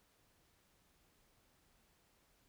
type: silence
effects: pink hiss -73 dBFS RMS until 2.48 s